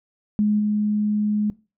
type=tone with level steps; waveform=sine; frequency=209.9 Hz; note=G#3; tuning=19 cents sharp; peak=-16 / -18 dBFS; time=0.39-1.5 s; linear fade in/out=0 ms; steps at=0.59 s; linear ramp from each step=10 ms; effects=noise-tail reverb RT60 0.3 s tail -21 dB re dry